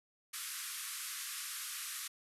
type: band-pass noise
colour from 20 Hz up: white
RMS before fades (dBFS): -43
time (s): 0.33-2.08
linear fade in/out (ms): 10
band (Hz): 1100 to 13000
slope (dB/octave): 96
effects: none